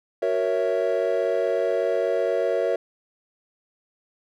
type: chord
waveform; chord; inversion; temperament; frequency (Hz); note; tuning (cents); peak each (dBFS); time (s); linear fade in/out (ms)
triangle; F# dominant seventh; none; equal; 370 / 466.2 / 554.4 / 659.3; F#4 / A#4 / C#5 / E5; 0 / 0 / 0 / 0; -26 / -23 / -23 / -24; 0.22-2.76; 5
effects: tanh soft clip ceiling -10 dBFS

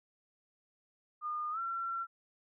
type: tone with pitch glide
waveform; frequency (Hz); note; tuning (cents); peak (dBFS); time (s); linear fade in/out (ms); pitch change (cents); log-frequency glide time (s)
sine; 1217 to 1358.2; D#6 to F6; -39 to -49; -34; 1.21-2.07; 50; +190; 1.51-1.59
effects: none

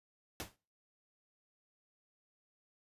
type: noise with exponential decay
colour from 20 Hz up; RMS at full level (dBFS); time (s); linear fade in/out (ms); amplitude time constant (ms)
pink; -38; 0.4-0.56; 0; 33
effects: noise-tail reverb RT60 0.4 s tail -25 dB re dry + resampled to 32000 Hz

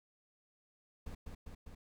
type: noise with echo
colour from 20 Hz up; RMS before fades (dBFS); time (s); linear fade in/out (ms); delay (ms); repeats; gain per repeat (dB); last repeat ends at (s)
brown; -44; 1.06-1.15; 5; 200; 3; -2; 1.75
effects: none

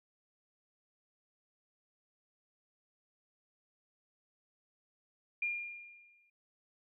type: tone with exponential decay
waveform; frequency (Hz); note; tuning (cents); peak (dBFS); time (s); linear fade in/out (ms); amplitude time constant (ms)
sine; 2408; D7; +43; -30; 5.42-6.3; 5; 190
effects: none

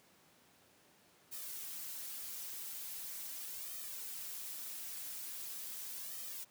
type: noise with flanger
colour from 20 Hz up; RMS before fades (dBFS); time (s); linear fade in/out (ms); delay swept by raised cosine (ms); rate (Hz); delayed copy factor
blue; -45; 1.31-6.45; 20; 1.6 to 6.8; 0.41; +0.95
effects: pink hiss -66 dBFS RMS until 6.5 s + high-pass 150 Hz 12 dB/octave

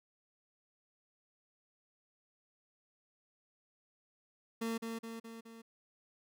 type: tone with echo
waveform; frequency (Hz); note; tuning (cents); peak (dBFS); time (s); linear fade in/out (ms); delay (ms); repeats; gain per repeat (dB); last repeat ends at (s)
30% pulse; 227.6; A#3; -41; -32; 4.61-4.78; 10; 210; 4; -4; 5.62
effects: none

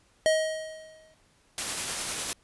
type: tone with exponential decay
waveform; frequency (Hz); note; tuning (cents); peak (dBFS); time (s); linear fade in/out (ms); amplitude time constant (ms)
square; 631; D#5; +24; -19; 0.26-1.14; 0; 190
type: noise with tremolo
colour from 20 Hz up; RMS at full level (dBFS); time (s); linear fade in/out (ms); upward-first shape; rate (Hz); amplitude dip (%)
white; -30; 1.58-2.33; 0; sine; 10; 25
effects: pink hiss -64 dBFS RMS until 2.43 s + resampled to 24000 Hz

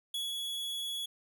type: tone with ADSR envelope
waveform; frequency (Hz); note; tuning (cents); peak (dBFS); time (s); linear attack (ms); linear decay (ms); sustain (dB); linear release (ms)
45% pulse; 3372; G#7; +26; -33; 0.14-1.06; 4; 170; -2; 8
effects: none

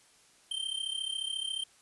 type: tone with amplitude modulation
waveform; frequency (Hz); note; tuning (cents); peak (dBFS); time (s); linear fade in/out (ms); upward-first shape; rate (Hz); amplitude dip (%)
square; 3136; G7; 0; -30; 0.51-1.64; 5; sine; 34.2; 80
effects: white hiss -62 dBFS RMS until 1.81 s + resampled to 24000 Hz

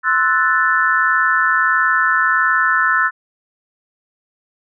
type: chord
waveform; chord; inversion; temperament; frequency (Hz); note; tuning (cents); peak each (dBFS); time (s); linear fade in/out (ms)
sine; F# half-diminished seventh; second; equal; 1046.5 / 1318.5 / 1480 / 1760; C6 / E6 / F#6 / A6; 0 / 0 / 0 / 0; -22 / -17 / -17 / -17; 0.03-3.11; 50
effects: none

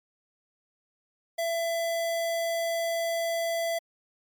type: tone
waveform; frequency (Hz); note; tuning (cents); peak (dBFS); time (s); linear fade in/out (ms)
square; 669; E5; +25; -27; 1.38-3.79; 10
effects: MP3 96 kbps

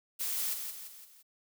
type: noise with echo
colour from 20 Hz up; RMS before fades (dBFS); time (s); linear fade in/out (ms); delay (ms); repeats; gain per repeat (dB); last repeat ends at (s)
blue; -34; 0.19-0.55; 20; 170; 4; -6; 1.23
effects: none

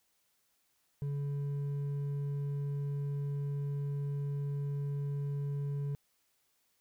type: tone with hard clipping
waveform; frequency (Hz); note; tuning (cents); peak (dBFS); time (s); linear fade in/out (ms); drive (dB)
sine; 142.2; C#3; +45; -34; 1.02-5.95; 0; 4
effects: white hiss -75 dBFS RMS until 6.8 s

